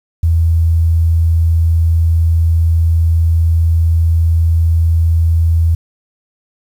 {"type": "tone", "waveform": "sine", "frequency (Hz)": 82.41, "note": "E2", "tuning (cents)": 0, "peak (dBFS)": -8, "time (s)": [0.23, 5.75], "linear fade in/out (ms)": 5, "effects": ["7-bit"]}